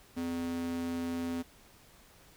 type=tone with high-pass filter; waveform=square; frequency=84.8 Hz; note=E2; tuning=50 cents sharp; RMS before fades=-35 dBFS; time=0.16-1.43 s; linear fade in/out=20 ms; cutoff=210 Hz; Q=9.2; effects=pink hiss -59 dBFS RMS until 2.36 s